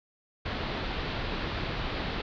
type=low-pass noise; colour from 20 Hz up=pink; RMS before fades=-33 dBFS; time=0.45-2.22 s; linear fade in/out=10 ms; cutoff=4400 Hz; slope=48 dB/octave; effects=none